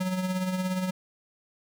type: tone with tremolo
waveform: square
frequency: 185 Hz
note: F#3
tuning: in tune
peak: -25 dBFS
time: 0-0.91 s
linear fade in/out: 10 ms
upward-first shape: triangle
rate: 17 Hz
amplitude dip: 55%
effects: none